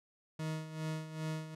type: tone with tremolo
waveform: 40% pulse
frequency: 157.3 Hz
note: D#3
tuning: 19 cents sharp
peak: -34 dBFS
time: 0.39-1.55 s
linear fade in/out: 5 ms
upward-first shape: sine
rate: 2.5 Hz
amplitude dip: 70%
effects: low-pass 10000 Hz 12 dB/octave